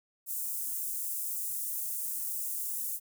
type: high-pass noise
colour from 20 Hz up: white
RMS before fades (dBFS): -35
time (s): 0.26-3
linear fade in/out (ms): 50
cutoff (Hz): 8000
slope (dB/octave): 24
effects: none